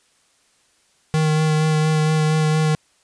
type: tone with vibrato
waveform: square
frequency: 155.5 Hz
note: D#3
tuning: 1 cent flat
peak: -16 dBFS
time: 1.14-2.75 s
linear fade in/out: 0 ms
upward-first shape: sine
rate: 4.3 Hz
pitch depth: 16 cents each way
effects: white hiss -60 dBFS RMS until 3.03 s + resampled to 22050 Hz